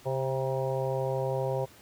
harmonic tone with a mistuned harmonic, 132.2 Hz, C3, 18 cents sharp, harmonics 1 / 3 / 4 / 5 / 6 / 7, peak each -32 / -34 / -31 / -38 / -39 / -39 dBFS, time 0.05-1.66 s, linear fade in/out 20 ms, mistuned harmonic 7, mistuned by +39 cents, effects pink hiss -54 dBFS RMS until 1.81 s + high-pass 60 Hz 12 dB/octave

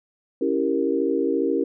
sine chord, C# diminished seventh, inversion none, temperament equal, 277.2 / 329.6 / 392 / 466.2 Hz, C#4 / E4 / G4 / Bb4, 0 / 0 / 0 / 0 cents, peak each -25 dBFS, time 0.41-1.64 s, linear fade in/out 5 ms, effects none

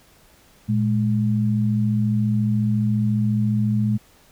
sine tone pair together, 115.63 / 210 Hz, A#2 / G#3, -14 / +19 cents, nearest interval minor seventh, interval 1033 cents, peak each -20 dBFS, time 0.68-3.98 s, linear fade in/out 20 ms, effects pink hiss -54 dBFS RMS until 4.31 s

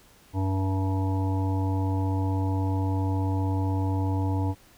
harmonic tone, 95.6 Hz, G2, 43 cents flat, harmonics 1 / 3 / 5 / 7 / 9 / 10, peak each -24 / -30 / -39 / -41 / -37 / -40 dBFS, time 0.33-4.55 s, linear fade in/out 50 ms, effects pink hiss -56 dBFS RMS until 4.77 s

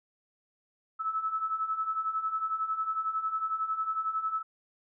sine beating tone pair, 1297 / 1308 Hz, E6 / E6, -28 / -14 cents, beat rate 11 Hz, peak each -35 / -30 dBFS, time 0.99-4.43 s, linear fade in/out 20 ms, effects none

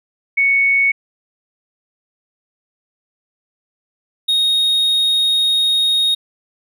sine / triangle tone pair in turn, 2219 / 3732 Hz, C#7 / A#7, +1 / +1 cents, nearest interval major sixth, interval 900 cents, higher second, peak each -11 dBFS, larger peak neither, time 0.37-0.92 / 4.28-6.15 s, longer second, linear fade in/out 10 ms, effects none

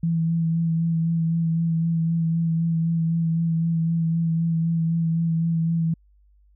sine tone with vibrato, 164.81 Hz, E3, in tune, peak -19 dBFS, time 0.03-5.94 s, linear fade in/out 5 ms, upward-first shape sine, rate 3.9 Hz, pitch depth 21 cents each way, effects added 50 Hz sine -54 dBFS peak until 6.55 s

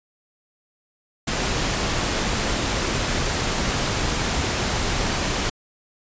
pink noise, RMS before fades -23 dBFS, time 1.27-5.5 s, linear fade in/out 10 ms, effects resampled to 16000 Hz

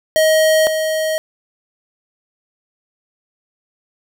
square tone pair in turn, 630 / 630 Hz, D#5 / D#5, +21 / +21 cents, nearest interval unison, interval 0 cents, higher neither, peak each -11 / -17 dBFS, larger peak first, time 0.16-0.67 / 0.67-1.18 s, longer neither, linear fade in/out 0 ms, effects none

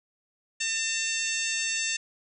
harmonic tone with a mistuned harmonic, 901 Hz, A5, 41 cents sharp, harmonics 2 / 3 / 4 / 5 / 6 / 7 / 8 / 9, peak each -35 / -31 / -36 / -38 / -39 / -34 / -35 / -38 dBFS, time 0.6-1.97 s, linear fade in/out 10 ms, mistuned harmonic 9, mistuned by -39 cents, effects none

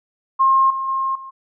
sine tone with level steps, 1068 Hz, C6, 35 cents sharp, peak -11 / -21 / -18 / -32 dBFS, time 0.39-1.31 s, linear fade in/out 20 ms, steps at 0.7 / 0.88 / 1.15 s, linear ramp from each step 5 ms, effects none

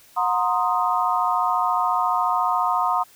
sine chord, C half-diminished seventh, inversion second, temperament equal with one note detuned, 726.9 / 932.3 / 1046.5 / 1244.5 Hz, Gb5 / Bb5 / C6 / Eb6, -31 / 0 / 0 / 0 cents, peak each -24 dBFS, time 0.16-3.04 s, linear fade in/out 20 ms, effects white hiss -52 dBFS RMS until 3.15 s

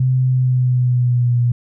sine tone with pitch glide, 128.8 to 120.87 Hz, C3 to B2, -27 to -37 cents, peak -12 dBFS, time 0-1.52 s, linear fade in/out 5 ms, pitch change -110 cents, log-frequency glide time 0.29-1.39 s, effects none

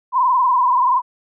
sine tone with frequency modulation, 1010 Hz, B5, 39 cents sharp, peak -12 dBFS, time 0.12-1.02 s, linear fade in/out 50 ms, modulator 21 Hz, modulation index 2.5, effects none

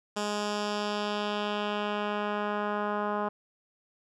10% pulse tone with low-pass filter sweep, 207.7 Hz, G#3, in tune, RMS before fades -31 dBFS, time 0.16-3.29 s, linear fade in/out 10 ms, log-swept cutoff 7300 to 1200 Hz, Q 1.5, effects none

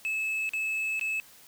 triangle tone with dropouts, 2600 Hz, E7, 24 cents flat, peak -26 dBFS, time 0.05-1.2 s, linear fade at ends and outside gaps 0 ms, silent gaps 0.492-0.535 / 0.995-1.012 s, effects white hiss -54 dBFS RMS until 1.47 s

